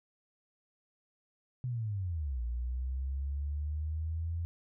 sine linear two-way sweep, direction down then up, 128.5 to 58.27 to 85.1 Hz, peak -32 dBFS, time 1.64-4.45 s, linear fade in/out 0 ms, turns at 2.42 s, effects none

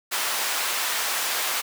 pink high-pass noise, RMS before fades -26 dBFS, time 0.11-1.62 s, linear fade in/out 20 ms, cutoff 960 Hz, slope 12 dB/octave, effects none

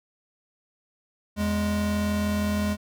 square tone pair together, 82.43 / 207.7 Hz, E2 / G#3, 0 / 0 cents, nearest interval octave + major third, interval 1600 cents, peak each -30 / -25 dBFS, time 1.36-2.77 s, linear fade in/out 50 ms, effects none

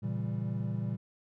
triangle chord, A# diminished seventh, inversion none, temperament equal with one note detuned, 116.54 / 138.59 / 165.96 / 196 Hz, A#2 / C#3 / E3 / G3, 0 / 0 / +12 / 0 cents, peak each -32 / -37 / -37 / -35 dBFS, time 0.02-0.97 s, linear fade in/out 20 ms, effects none

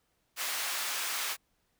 pink high-pass noise, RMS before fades -34 dBFS, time 0.36-1.37 s, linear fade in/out 50 ms, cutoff 1200 Hz, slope 12 dB/octave, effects pink hiss -75 dBFS RMS until 1.79 s

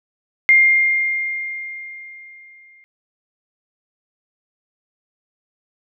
sine tone with exponential decay, 2114 Hz, C7, 17 cents sharp, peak -7 dBFS, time 0.49-2.84 s, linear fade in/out 0 ms, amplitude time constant 510 ms, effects none

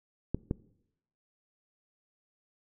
clicks, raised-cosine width 3 ms, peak -16 dBFS, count 2, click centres 0.346 / 0.511 s, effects noise-tail reverb RT60 0.8 s tail -21 dB re dry

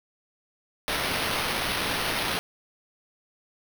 violet noise with sample-and-hold, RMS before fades -28 dBFS, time 0.88-2.39 s, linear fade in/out 0 ms, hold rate 7350 Hz, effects none

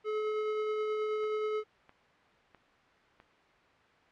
square tone with tremolo, 428.6 Hz, A4, 45 cents flat, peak -30 dBFS, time 0.04-1.64 s, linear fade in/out 50 ms, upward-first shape triangle, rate 9.4 Hz, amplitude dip 25%
click train, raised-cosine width 0.3 ms, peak -36 dBFS, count 4, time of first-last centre 1.24-3.201 s, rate 1.53 Hz
effects white hiss -62 dBFS RMS until 4.11 s + low-pass 2000 Hz 12 dB/octave

